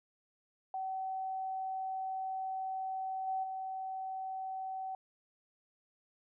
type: tone with level steps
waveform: sine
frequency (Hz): 761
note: F#5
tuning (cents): +48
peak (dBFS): -35 / -32 / -37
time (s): 0.74-4.95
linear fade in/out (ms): 2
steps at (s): 3.27 / 3.43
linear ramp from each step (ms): 10
effects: none